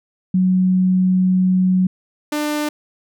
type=tone pair in turn; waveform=sine / sawtooth; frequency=185 / 298.6 Hz; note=F#3 / D4; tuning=0 / +29 cents; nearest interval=minor sixth; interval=829 cents; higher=second; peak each=-12 / -15 dBFS; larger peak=first; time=0.34-1.87 / 2.32-2.69 s; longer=first; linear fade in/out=5 ms; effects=none